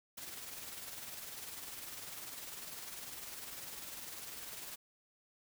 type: noise with tremolo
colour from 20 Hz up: white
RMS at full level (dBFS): -45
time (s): 0.17-4.76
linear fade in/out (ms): 10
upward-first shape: sine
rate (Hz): 20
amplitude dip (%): 45
effects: none